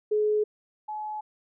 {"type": "tone pair in turn", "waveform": "sine", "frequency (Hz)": [423.8, 852.5], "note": ["G#4", "G#5"], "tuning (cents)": [35, 45], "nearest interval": "octave", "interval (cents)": 1210, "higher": "second", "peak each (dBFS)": [-21, -31], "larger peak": "first", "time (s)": [[0.11, 0.44], [0.88, 1.21]], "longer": "neither", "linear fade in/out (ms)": 10, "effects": []}